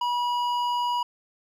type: tone with hard clipping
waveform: sine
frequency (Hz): 970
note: B5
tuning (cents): -31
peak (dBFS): -25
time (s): 0.01-1.03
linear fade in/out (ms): 5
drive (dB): 9
effects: none